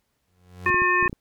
30% pulse tone with exponential growth, 90.4 Hz, F#2, 40 cents flat, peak -28 dBFS, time 0.27-0.7 s, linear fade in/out 5 ms, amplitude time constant 93 ms
harmonic tone, 359.6 Hz, F#4, 49 cents flat, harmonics 1 / 3 / 5 / 7, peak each -27 / -22 / -21 / -25 dBFS, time 0.66-1.08 s, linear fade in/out 2 ms
clicks, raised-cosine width 3 ms, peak -20 dBFS, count 7, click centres 0.701 / 0.744 / 0.82 / 1.027 / 1.059 / 1.096 / 1.129 s
effects pink hiss -73 dBFS RMS until 1.2 s

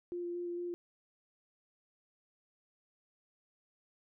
sine tone with vibrato, 349.2 Hz, F4, in tune, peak -36 dBFS, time 0.12-0.74 s, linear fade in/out 0 ms, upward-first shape square, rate 4.4 Hz, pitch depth 9 cents each way, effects none

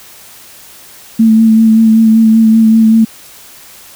sine tone with vibrato, 222.6 Hz, A3, 20 cents sharp, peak -3 dBFS, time 1.19-3.05 s, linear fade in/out 10 ms, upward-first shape sine, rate 5.2 Hz, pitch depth 22 cents each way, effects white hiss -36 dBFS RMS until 3.95 s

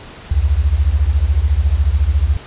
sine beating tone pair, 64.4 / 78.4 Hz, C2 / D#2, -27 / +14 cents, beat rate 14 Hz, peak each -14 dBFS, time 0.31-2.37 s, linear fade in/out 5 ms, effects pink hiss -36 dBFS RMS until 2.46 s + resampled to 8000 Hz

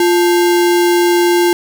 sine tone with sample-and-hold, 349.2 Hz, F4, in tune, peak -8 dBFS, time 0-1.53 s, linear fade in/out 2 ms, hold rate 1225 Hz, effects none

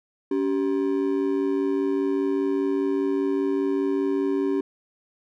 triangle ring-modulated tone, 334.7 Hz, E4, 26 cents sharp, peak -16 dBFS, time 0.31-4.61 s, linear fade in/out 5 ms, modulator 52.5 Hz, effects none

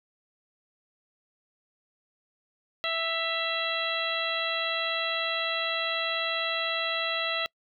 harmonic tone with a mistuned harmonic, 659.3 Hz, E5, in tune, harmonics 1 / 2 / 3 / 4 / 5 / 6, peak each -34 / -34 / -34 / -34 / -34 / -34 dBFS, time 2.84-7.46 s, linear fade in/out 0 ms, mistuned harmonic 4, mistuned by +42 cents, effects noise-tail reverb RT60 0.1 s tail -26 dB re dry

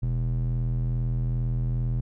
square tone with band-pass filter, 41.2 Hz, E1, in tune, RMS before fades -26 dBFS, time 0.02-2.01 s, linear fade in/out 10 ms, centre 100 Hz, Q 4.4, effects none

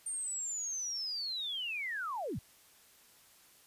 sine linear sweep, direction down, 8870 to 68 Hz, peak -35 dBFS, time 0.06-2.39 s, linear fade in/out 5 ms, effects white hiss -62 dBFS RMS until 3.66 s + resampled to 32000 Hz

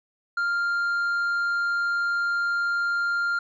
triangle tone with tanh clipping, 1396.9 Hz, F6, in tune, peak -23 dBFS, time 0.37-3.39 s, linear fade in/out 5 ms, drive 8 dB, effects none

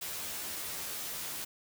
white noise with comb filter, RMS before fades -39 dBFS, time 0.01-1.45 s, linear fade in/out 10 ms, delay 13 ms, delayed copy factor +0.85, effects none

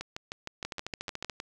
two click trains, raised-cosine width 0.2 ms, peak -19 / -18 dBFS, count 10 / 10, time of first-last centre 0.01-1.401 / 0.65-1.297 s, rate 6.47 / 13.9 Hz, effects none

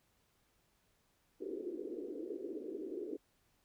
pink band-pass noise, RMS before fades -43 dBFS, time 1.4-3.17 s, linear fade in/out 10 ms, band 300 to 440 Hz, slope 48 dB/octave, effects pink hiss -75 dBFS RMS until 3.64 s

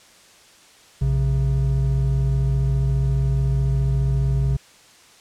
triangle tone pair together, 59.94 / 135.1 Hz, A#1 / C#3, +49 / -44 cents, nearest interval octave + major second, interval 1407 cents, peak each -19 / -17 dBFS, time 1.01-4.57 s, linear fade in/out 10 ms, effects white hiss -50 dBFS RMS until 5.2 s + low-pass 8000 Hz 12 dB/octave

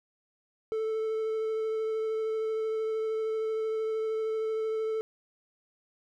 triangle tone with vibrato, 440 Hz, A4, in tune, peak -26 dBFS, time 0.72-5.01 s, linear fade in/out 0 ms, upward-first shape sine, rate 13 Hz, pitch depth 11 cents each way, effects none

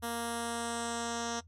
10% pulse tone with low-pass filter sweep, 233.7 Hz, A#3, 5 cents sharp, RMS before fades -36 dBFS, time 0.02-1.41 s, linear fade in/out 20 ms, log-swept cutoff 12000 to 6300 Hz, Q 3.6, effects noise-tail reverb RT60 0.1 s tail -18 dB re dry + added 83 Hz sine -54 dBFS peak until 1.47 s

